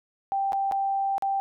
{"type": "tone with dropouts", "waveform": "sine", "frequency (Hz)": 785, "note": "G5", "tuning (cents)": 2, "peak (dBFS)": -23, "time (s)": [0.32, 1.4], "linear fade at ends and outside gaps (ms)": 0, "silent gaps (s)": [[0.522, 0.531], [0.713, 0.721], [1.181, 1.223]], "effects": []}